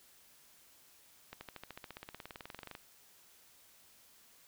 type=accelerating click train; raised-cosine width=0.3 ms; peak=-29 dBFS; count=26; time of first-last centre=1.33-2.751 s; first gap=80 ms; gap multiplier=0.97; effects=white hiss -63 dBFS RMS until 4.47 s